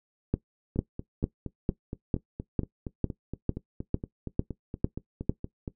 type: two click trains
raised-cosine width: 3 ms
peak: -11 / -21 dBFS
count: 12 / 22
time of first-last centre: 0.34-5.295 / 0.76-5.678 s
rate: 2.22 / 4.27 Hz
effects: noise-tail reverb RT60 0.1 s tail -17 dB re dry